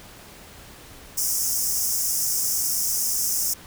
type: high-pass noise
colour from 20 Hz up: pink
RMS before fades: -24 dBFS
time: 1.17-3.54 s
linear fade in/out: 10 ms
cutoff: 5200 Hz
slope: 96 dB/octave
effects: pink hiss -45 dBFS RMS until 3.66 s